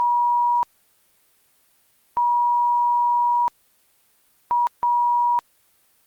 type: tone bursts at uneven times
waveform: sine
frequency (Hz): 961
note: B5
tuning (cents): -48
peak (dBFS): -16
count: 4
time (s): 0-0.63 / 2.17-3.48 / 4.51-4.67 / 4.83-5.39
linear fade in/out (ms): 0
effects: white hiss -61 dBFS RMS until 6.06 s + Opus 32 kbps